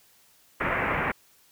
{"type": "low-pass noise", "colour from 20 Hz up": "white", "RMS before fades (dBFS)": -27, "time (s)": [0.6, 1.12], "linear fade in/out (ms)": 10, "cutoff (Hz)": 2300, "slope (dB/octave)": 48, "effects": ["white hiss -60 dBFS RMS until 1.51 s"]}